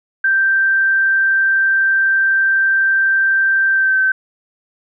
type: tone with pitch glide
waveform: sine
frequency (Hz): 1568 to 1542.8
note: G6 to G6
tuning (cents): 0 to -28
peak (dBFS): -11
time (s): 0.24-4.12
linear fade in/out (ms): 5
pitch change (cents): -28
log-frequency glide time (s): 3.71-3.99
effects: none